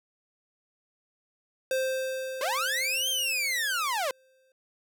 square tone with exponential decay, 523.3 Hz, C5, in tune, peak -25 dBFS, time 1.71-4.52 s, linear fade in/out 2 ms, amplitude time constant 610 ms
sawtooth linear two-way sweep, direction up then down, 490 to 3213 to 490 Hz, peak -23 dBFS, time 2.41-4.11 s, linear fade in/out 2 ms, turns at 3.09 s
effects none

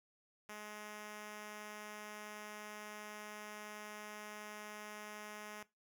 5% pulse tone, 210.7 Hz, G#3, 25 cents sharp, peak -36 dBFS, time 0.49-5.63 s, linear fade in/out 2 ms, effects noise-tail reverb RT60 0.2 s tail -18 dB re dry

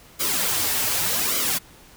white noise with flanger, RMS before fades -23 dBFS, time 0.19-1.59 s, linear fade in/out 20 ms, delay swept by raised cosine 1.1 to 6 ms, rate 0.85 Hz, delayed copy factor -0.75, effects pink hiss -49 dBFS RMS until 1.96 s

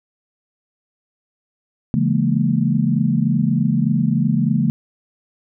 sine chord, A# half-diminished seventh, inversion first, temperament just, 139.85 / 167.82 / 209.8 / 233.1 Hz, C#3 / E3 / G#3 / A#3, +16 / +31 / +18 / 0 cents, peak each -20 dBFS, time 1.94-4.7 s, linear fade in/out 0 ms, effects none

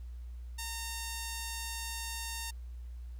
5% pulse tone, 916 Hz, A#5, 31 cents flat, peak -26 dBFS, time 0.58-2.51 s, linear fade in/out 10 ms, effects added 60 Hz sine -41 dBFS peak until 3.19 s + pink hiss -69 dBFS RMS until 3.19 s

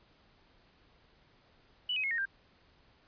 sine tone with pitch steps, 2962 / 2534 / 2168 / 1855.2 / 1587.3 Hz, F#7 / D#7 / C#7 / A#6 / G6, +1 / +31 / -39 / -9 / +21 cents, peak -30 dBFS, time 1.89-2.255 s, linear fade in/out 5 ms, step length 73 ms, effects pink hiss -65 dBFS RMS until 3.07 s + resampled to 11025 Hz

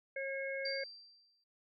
harmonic tone, 543 Hz, C#5, 36 cents flat, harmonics 1 / 3 / 4, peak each -39 / -44 / -42 dBFS, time 0.16-0.84 s, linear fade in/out 5 ms
sine tone with exponential decay, 4699 Hz, D8, in tune, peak -36 dBFS, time 0.65-1.44 s, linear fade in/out 5 ms, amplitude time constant 170 ms
effects none

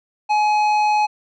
sine tone with tanh clipping, 844 Hz, G#5, 28 cents sharp, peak -16 dBFS, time 0.29-1.07 s, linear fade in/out 20 ms, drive 11 dB, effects none

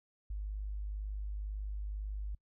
sine tone, 51 Hz, G#1, 31 cents flat, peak -36 dBFS, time 0.3-2.35 s, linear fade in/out 5 ms, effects noise-tail reverb RT60 0.1 s tail -26 dB re dry

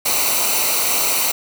white noise with comb filter, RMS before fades -18 dBFS, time 0.05-1.32 s, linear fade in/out 10 ms, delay 0.59 ms, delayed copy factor -0.7, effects none

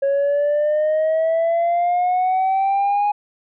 sine exponential sweep, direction up, 550 to 830.6 Hz, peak -13 dBFS, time 0.02-3.12 s, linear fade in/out 10 ms, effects tanh soft clip ceiling -14 dBFS

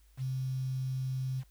sine tone with quantisation, 130.81 Hz, C3, in tune, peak -31 dBFS, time 0.17-1.44 s, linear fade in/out 50 ms, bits 9, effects added 52 Hz sine -59 dBFS peak until 1.5 s + white hiss -70 dBFS RMS until 1.5 s

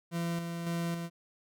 40% pulse tone with tremolo, 169.5 Hz, E3, 49 cents sharp, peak -30 dBFS, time 0.11-1.1 s, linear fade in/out 50 ms, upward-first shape square, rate 1.8 Hz, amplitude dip 40%, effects none

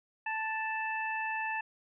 harmonic tone, 880 Hz, A5, in tune, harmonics 1 / 2 / 3, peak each -35 / -36 / -38 dBFS, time 0.26-1.61 s, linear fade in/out 5 ms, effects none

